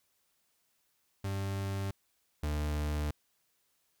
40% pulse tone pair in turn, 98 / 74.68 Hz, G2 / D2, 0 / +30 cents, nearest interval perfect fourth, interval 470 cents, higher first, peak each -32 / -30 dBFS, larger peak second, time 1.24-1.91 / 2.43-3.11 s, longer second, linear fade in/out 5 ms, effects white hiss -75 dBFS RMS until 4 s

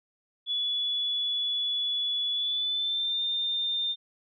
sine tone with pitch glide, 3419 to 3610 Hz, G#7 to A7, +50 to +44 cents, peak -26 dBFS, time 0.46-3.96 s, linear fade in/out 50 ms, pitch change +94 cents, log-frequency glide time 2.32-3.2 s, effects none

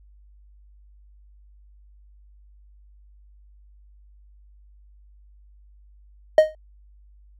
triangle tone with exponential decay, 622.3 Hz, D#5, in tune, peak -4 dBFS, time 6.38-6.55 s, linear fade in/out 2 ms, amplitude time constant 35 ms, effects added 50 Hz sine -49 dBFS peak until 7.39 s

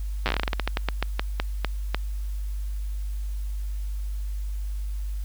slowing click train, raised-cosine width 0.3 ms, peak -8 dBFS, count 21, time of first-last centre 0.26-1.946 s, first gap 8 ms, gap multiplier 1.21, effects added 50 Hz sine -27 dBFS peak until 5.24 s + white hiss -53 dBFS RMS until 5.24 s

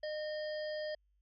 harmonic tone with a mistuned harmonic, 611 Hz, D#5, 32 cents flat, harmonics 1 / 3 / 5 / 7 / 8, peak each -37 / -47 / -53 / -58 / -50 dBFS, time 0.03-0.95 s, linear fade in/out 5 ms, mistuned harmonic 5, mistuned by +82 cents, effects added 50 Hz sine -70 dBFS peak until 1.21 s

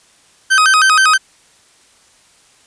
40% pulse tone with vibrato, 1396 Hz, F6, 1 cent flat, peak -7 dBFS, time 0.5-1.18 s, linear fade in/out 20 ms, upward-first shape square, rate 6.3 Hz, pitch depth 180 cents each way, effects white hiss -50 dBFS RMS until 2.66 s + resampled to 22050 Hz

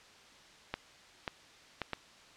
clicks, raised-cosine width 0.3 ms, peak -18 dBFS, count 4, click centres 0.74 / 1.278 / 1.817 / 1.933 s, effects white hiss -57 dBFS RMS until 2.36 s + low-pass 5000 Hz 12 dB/octave

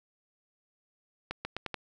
accelerating click train, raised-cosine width 0.3 ms, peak -18 dBFS, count 5, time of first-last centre 1.31-1.743 s, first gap 140 ms, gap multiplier 0.83, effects none

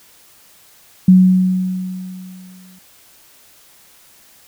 sine tone with exponential decay, 185 Hz, F#3, in tune, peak -3 dBFS, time 1.08-2.79 s, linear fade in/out 5 ms, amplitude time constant 370 ms, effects white hiss -48 dBFS RMS until 4.47 s

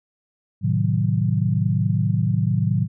sine chord, A diminished seventh, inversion none, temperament equal, 110 / 130.81 / 155.56 / 185 Hz, A2 / C3 / Eb3 / Gb3, 0 / 0 / 0 / 0 cents, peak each -21 / -24 / -23 / -24 dBFS, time 0.61-2.88 s, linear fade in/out 50 ms, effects none

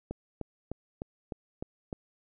click train, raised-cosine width 2 ms, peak -22 dBFS, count 7, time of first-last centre 0.11-1.928 s, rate 3.3 Hz, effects none

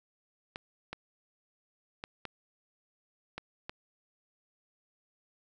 clicks, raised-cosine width 0.3 ms, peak -22 dBFS, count 6, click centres 0.559 / 0.93 / 2.039 / 2.253 / 3.38 / 3.695 s, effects none

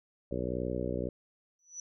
harmonic tone, 61.74 Hz, B1, in tune, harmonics 1 / 2 / 3 / 4 / 5 / 6 / 7 / 8 / 9, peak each -40 / -40 / -40 / -40 / -40 / -40 / -40 / -40 / -40 dBFS, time 0.31-1.09 s, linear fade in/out 5 ms
sine tone with exponential growth, 5930 Hz, F#8, 3 cents sharp, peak -36 dBFS, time 1.59-1.8 s, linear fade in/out 2 ms, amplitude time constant 45 ms
effects none

